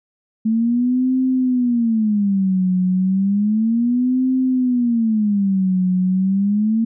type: tone with vibrato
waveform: sine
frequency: 218 Hz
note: A3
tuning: 16 cents flat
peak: -14 dBFS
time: 0.45-6.85 s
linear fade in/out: 10 ms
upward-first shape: sine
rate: 0.32 Hz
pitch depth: 300 cents each way
effects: none